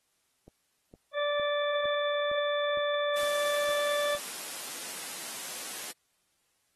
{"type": "click train", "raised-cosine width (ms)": 2, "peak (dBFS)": -37, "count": 9, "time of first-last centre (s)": [0.48, 4.15], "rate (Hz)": 2.18}
{"type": "harmonic tone", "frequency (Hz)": 584, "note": "D5", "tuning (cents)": -10, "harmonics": [1, 2, 3, 4, 6], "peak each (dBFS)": [-28, -35, -36, -45, -37], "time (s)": [1.13, 4.19], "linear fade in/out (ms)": 50}
{"type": "high-pass noise", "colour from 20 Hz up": "white", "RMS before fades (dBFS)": -39, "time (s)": [3.16, 5.92], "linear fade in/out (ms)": 10, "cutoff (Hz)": 230, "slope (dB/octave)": 12}
{"effects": ["white hiss -74 dBFS RMS until 6.75 s", "AAC 32 kbps"]}